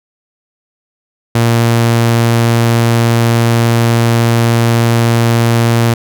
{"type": "tone", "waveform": "sawtooth", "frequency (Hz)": 116.54, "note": "A#2", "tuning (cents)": 0, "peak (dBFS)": -4, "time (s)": [1.35, 5.94], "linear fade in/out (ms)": 5, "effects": []}